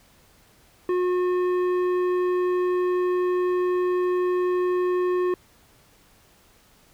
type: tone with tanh clipping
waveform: triangle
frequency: 361.2 Hz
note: F#4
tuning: 42 cents flat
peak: -22 dBFS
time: 0.89-5.34 s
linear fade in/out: 2 ms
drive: 15 dB
effects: pink hiss -57 dBFS RMS until 6.93 s